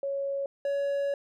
sine / triangle tone pair in turn, 554.4 / 562.1 Hz, C#5 / C#5, 0 / +24 cents, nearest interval unison, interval 24 cents, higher second, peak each -28 / -24 dBFS, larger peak second, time 0.03-0.46 / 0.65-1.14 s, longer second, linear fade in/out 2 ms, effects none

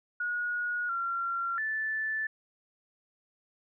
sine tone with pitch steps, 1449 / 1373 / 1754 Hz, F#6 / F6 / A6, -37 / -30 / -6 cents, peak -29 dBFS, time 0.2-2.27 s, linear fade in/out 5 ms, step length 690 ms, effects none

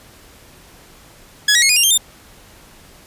15% pulse tone with pitch steps, 1682 / 1909.9 / 2169 / 2463 / 2796 / 3175 / 3605 Hz, G#6 / A#6 / C#7 / D#7 / F7 / G7 / A7, +22 / +42 / -38 / -18 / +1 / +21 / +41 cents, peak -4 dBFS, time 1.48-1.977 s, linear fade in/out 5 ms, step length 71 ms, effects pink hiss -45 dBFS RMS until 3.06 s + resampled to 32000 Hz

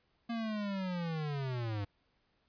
square linear sweep, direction down, 235.3 to 98.2 Hz, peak -35 dBFS, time 0.29-1.85 s, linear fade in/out 10 ms, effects pink hiss -75 dBFS RMS until 2.48 s + resampled to 11025 Hz

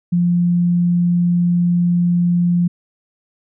sine tone, 174.61 Hz, F3, in tune, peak -12 dBFS, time 0.12-2.68 s, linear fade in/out 10 ms, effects none

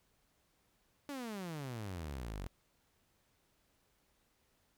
sawtooth exponential sweep, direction down, 293.7 to 43.48 Hz, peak -37 dBFS, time 1.09-2.47 s, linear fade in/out 0 ms, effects pink hiss -75 dBFS RMS until 4.77 s

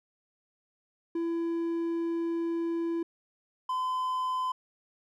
triangle tone pair in turn, 335 / 1020.8 Hz, E4 / C6, +28 / -43 cents, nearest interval octave + perfect fifth, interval 1929 cents, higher second, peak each -26 dBFS, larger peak neither, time 1.15-3.03 / 3.69-4.52 s, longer first, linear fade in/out 5 ms, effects none

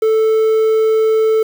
triangle tone with quantisation, 440 Hz, A4, in tune, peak -8 dBFS, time 0.02-1.43 s, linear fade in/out 5 ms, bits 6, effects none

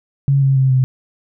sine tone with pitch steps, 138.59 / 135.58 / 132.64 / 129.76 Hz, C#3 / C#3 / C3 / C3, 0 / -38 / +24 / -14 cents, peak -10 dBFS, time 0.28-0.84 s, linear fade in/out 0 ms, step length 140 ms, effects none

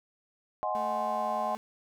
sine chord, Ab dominant seventh, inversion second, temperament equal, 622.3 / 740 / 830.6 / 1046.5 Hz, Eb5 / Gb5 / Ab5 / C6, 0 / 0 / 0 / 0 cents, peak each -34 / -33 / -34 / -34 dBFS, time 0.63-1.55 s, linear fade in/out 0 ms
35% pulse tone, 220 Hz, A3, in tune, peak -39 dBFS, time 0.75-1.57 s, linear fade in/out 0 ms
effects none

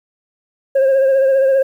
sine tone with vibrato, 537 Hz, C5, 45 cents sharp, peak -7 dBFS, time 0.75-1.63 s, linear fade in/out 10 ms, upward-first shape sine, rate 15 Hz, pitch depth 36 cents each way, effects tanh soft clip ceiling -9 dBFS + 8-bit

